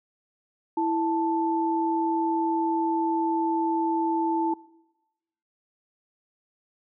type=tone pair together; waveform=sine; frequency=329.6 / 879.9 Hz; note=E4 / A5; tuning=0 / 0 cents; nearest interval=octave + perfect fourth; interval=1700 cents; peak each=-25 dBFS; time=0.77-4.54 s; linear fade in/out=5 ms; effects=noise-tail reverb RT60 1.0 s tail -22 dB re dry